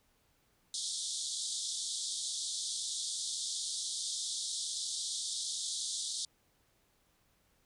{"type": "band-pass noise", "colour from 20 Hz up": "pink", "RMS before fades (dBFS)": -38, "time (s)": [0.74, 6.25], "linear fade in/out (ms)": 2, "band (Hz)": [3400, 9600], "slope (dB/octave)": 96, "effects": ["pink hiss -72 dBFS RMS until 7.65 s"]}